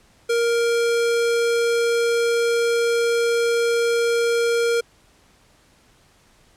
square tone, 467.9 Hz, A#4, 6 cents sharp, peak -18 dBFS, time 0.29-4.81 s, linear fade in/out 10 ms, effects pink hiss -56 dBFS RMS until 6.56 s + low-pass 10000 Hz 12 dB/octave

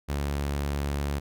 sawtooth tone, 71.2 Hz, C#2, 47 cents sharp, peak -23 dBFS, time 0.08-1.2 s, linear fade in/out 20 ms, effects none

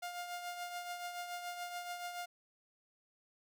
sawtooth tone with tremolo, 706 Hz, F5, 19 cents sharp, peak -35 dBFS, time 0.02-2.26 s, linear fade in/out 10 ms, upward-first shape triangle, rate 7 Hz, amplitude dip 55%, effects none

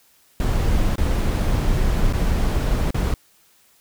brown noise with dropouts, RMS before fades -19 dBFS, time 0.4-3.14 s, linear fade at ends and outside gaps 1 ms, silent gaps 0.957-0.981 / 2.126-2.134 / 2.906-2.944 s, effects white hiss -57 dBFS RMS until 3.8 s

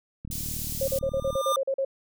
click train, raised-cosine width 5 ms, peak -25 dBFS, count 43, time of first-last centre 0.25-1.355 s, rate 38 Hz
white band-stop noise, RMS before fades -34 dBFS, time 0.31-0.99 s, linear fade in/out 2 ms, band 300 to 4800 Hz, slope 12 dB/octave
sine tone bursts, 540 Hz, C#5, 45 cents flat, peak -23 dBFS, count 10, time 0.81-1.849 s, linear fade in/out 5 ms, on 67 ms, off 41 ms
square tone with exponential growth, 1200 Hz, D6, 37 cents sharp, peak -22 dBFS, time 0.87-1.56 s, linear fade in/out 2 ms, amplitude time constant 150 ms
effects none

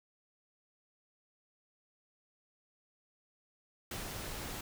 pink noise with ADSR envelope, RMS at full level -40 dBFS, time 3.91-4.61 s, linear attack 4 ms, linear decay 130 ms, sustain -2 dB, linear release 4 ms, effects none

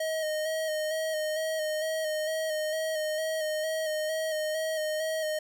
square tone with vibrato, 626 Hz, D#5, 10 cents sharp, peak -29 dBFS, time 0-5.39 s, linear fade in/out 5 ms, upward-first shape square, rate 2.2 Hz, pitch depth 25 cents each way, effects none

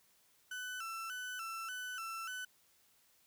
35% pulse tone with vibrato, 1416 Hz, F6, 23 cents sharp, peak -39 dBFS, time 0.51-2.45 s, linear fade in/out 5 ms, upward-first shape square, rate 1.7 Hz, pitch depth 100 cents each way, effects white hiss -70 dBFS RMS until 3.26 s

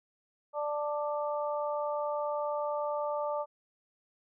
harmonic tone, 294.9 Hz, D4, 7 cents sharp, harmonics 2 / 3 / 4, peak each -32 / -36 / -38 dBFS, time 0.53-3.46 s, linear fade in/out 50 ms, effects none

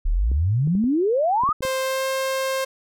sine exponential sweep, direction up, 33.44 to 1293 Hz, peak -17 dBFS, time 0.05-1.53 s, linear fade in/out 10 ms
clicks, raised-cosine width 3 ms, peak -22 dBFS, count 8, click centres 0.316 / 0.674 / 0.752 / 0.841 / 1.436 / 1.49 / 1.607 / 1.651 s
sawtooth tone with pitch glide, 525 to 530.8 Hz, C5 to C5, +6 to +25 cents, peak -18 dBFS, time 1.62-2.65 s, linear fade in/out 10 ms, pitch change +19 cents, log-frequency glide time 1.8-2.06 s
effects none

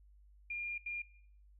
sine tone bursts at uneven times, 2408 Hz, D7, 43 cents sharp, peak -37 dBFS, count 2, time 0.5-0.78 / 0.86-1.02 s, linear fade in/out 5 ms, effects noise-tail reverb RT60 0.6 s tail -18 dB re dry + added 50 Hz sine -59 dBFS peak until 1.59 s

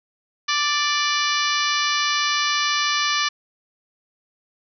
harmonic tone, 587.3 Hz, D5, in tune, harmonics 2 / 3 / 4 / 5 / 6 / 7 / 8 / 9 / 10, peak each -24 / -26 / -27 / -28 / -29 / -29 / -30 / -31 / -31 dBFS, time 0.48-3.29 s, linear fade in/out 10 ms, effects none

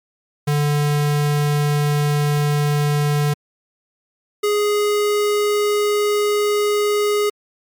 square tone pair in turn, 146.83 / 415.3 Hz, D3 / G#4, 0 / 0 cents, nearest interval octave + tritone, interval 1800 cents, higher second, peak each -16 dBFS, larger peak neither, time 0.47-3.34 / 4.43-7.3 s, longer neither, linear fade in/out 10 ms, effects MP3 96 kbps

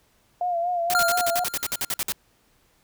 sine tone with vibrato, 698 Hz, F5, 1 cent flat, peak -22 dBFS, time 0.41-1.44 s, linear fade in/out 2 ms, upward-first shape sine, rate 4.2 Hz, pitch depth 57 cents each way
white noise bursts, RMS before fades -26 dBFS, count 14, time 0.9-2.121 s, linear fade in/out 0 ms, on 38 ms, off 53 ms
square tone with exponential decay, 1396.9 Hz, F6, in tune, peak -18 dBFS, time 0.95-1.97 s, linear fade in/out 0 ms, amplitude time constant 220 ms
effects pink hiss -63 dBFS RMS until 2.83 s

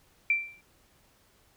sine tone with exponential decay, 2349 Hz, D7, in tune, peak -19 dBFS, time 0.3-0.61 s, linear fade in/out 2 ms, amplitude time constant 67 ms, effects pink hiss -64 dBFS RMS until 1.56 s

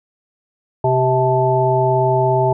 harmonic tone with a mistuned harmonic, 129.8 Hz, C3, 13 cents flat, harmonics 1 / 3 / 5 / 7, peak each -18 / -18 / -18 / -18 dBFS, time 0.84-2.53 s, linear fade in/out 5 ms, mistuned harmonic 7, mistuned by -60 cents, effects none

